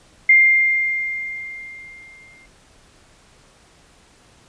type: tone with exponential decay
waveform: sine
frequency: 2107 Hz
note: C7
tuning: 12 cents sharp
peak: -7 dBFS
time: 0.29-2.46 s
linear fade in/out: 5 ms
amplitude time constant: 470 ms
effects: pink hiss -52 dBFS RMS until 4.48 s + resampled to 22050 Hz